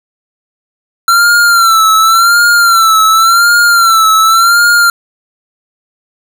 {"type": "tone with vibrato", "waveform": "square", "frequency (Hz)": 1358, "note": "F6", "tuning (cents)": -49, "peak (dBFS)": -5, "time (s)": [1.08, 4.9], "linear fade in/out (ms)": 2, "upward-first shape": "sine", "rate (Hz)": 0.9, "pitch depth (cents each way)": 74, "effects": []}